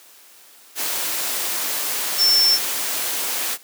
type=tone in noise; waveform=sine; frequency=5390 Hz; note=E8; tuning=38 cents sharp; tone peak=-13 dBFS; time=2.17-2.59 s; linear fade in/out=50 ms; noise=white; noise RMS=-24 dBFS; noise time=0.75-3.58 s; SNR=+8 dB; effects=white hiss -48 dBFS RMS until 3.63 s + high-pass 300 Hz 12 dB/octave